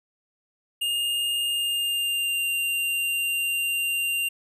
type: tone with pitch glide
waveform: square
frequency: 2829 to 2782 Hz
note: F7 to F7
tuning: +22 to -7 cents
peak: -24 dBFS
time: 0.81-4.29 s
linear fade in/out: 10 ms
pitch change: -29 cents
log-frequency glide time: 1.45-2.47 s
effects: none